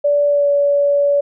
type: tone with pitch glide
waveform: sine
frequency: 579 to 571 Hz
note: D5 to D5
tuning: -25 to -49 cents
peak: -11 dBFS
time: 0.04-1.21 s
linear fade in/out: 10 ms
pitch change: -24 cents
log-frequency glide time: 0.27-0.49 s
effects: none